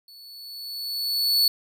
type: tone with level ramp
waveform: 45% pulse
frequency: 4435 Hz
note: C#8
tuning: in tune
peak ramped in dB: -45 to -15 dBFS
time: 0.08-1.48 s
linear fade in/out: 2 ms
effects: none